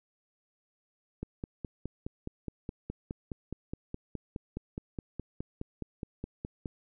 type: click train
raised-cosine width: 3 ms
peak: -23 dBFS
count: 27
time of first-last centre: 1.23-6.658 s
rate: 4.79 Hz
effects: none